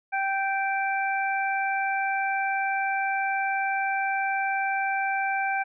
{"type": "harmonic tone", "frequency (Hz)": 781, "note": "G5", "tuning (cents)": -7, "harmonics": [1, 2, 3], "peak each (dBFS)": [-26, -29, -31], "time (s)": [0.12, 5.64], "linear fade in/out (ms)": 20, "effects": []}